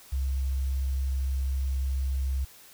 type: tone with quantisation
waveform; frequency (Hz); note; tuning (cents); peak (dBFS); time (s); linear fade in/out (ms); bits
sine; 66.6; C2; +31; -25; 0.12-2.45; 10; 9
effects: white hiss -52 dBFS RMS until 2.73 s